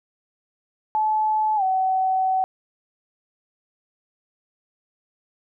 sine tone with pitch glide, 863 to 755.6 Hz, A5 to F#5, -34 to +36 cents, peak -18 dBFS, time 0.95-2.44 s, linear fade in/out 0 ms, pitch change -230 cents, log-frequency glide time 1.56-1.63 s, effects none

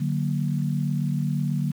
sine chord, D augmented, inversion none, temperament equal, 146.83 / 185 / 233.1 Hz, D3 / F#3 / A#3, 0 / 0 / 0 cents, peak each -24 / -28 / -30 dBFS, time 0-1.72 s, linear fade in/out 10 ms, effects 8-bit

